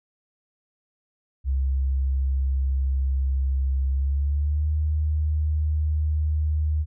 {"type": "tone with pitch glide", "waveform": "sine", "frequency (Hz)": [66.9, 76.41], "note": ["C2", "D#2"], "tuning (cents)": [39, -31], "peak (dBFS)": -20, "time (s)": [1.44, 6.86], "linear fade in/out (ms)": 50, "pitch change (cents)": 230, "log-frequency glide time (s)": [3.9, 4.7], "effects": []}